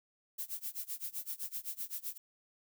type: noise with tremolo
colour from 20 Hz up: violet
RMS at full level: -38 dBFS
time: 0.38-2.18 s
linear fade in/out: 10 ms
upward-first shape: sine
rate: 7.8 Hz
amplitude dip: 95%
effects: none